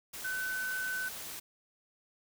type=tone in noise; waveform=sine; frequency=1514 Hz; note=F#6; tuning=39 cents sharp; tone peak=-33 dBFS; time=0.24-1.09 s; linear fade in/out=10 ms; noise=white; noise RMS=-43 dBFS; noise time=0.13-1.4 s; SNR=+7 dB; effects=none